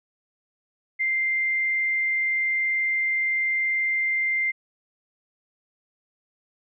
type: tone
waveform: sine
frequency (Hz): 2093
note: C7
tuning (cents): 0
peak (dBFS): -21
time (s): 0.99-4.52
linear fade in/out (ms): 20
effects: none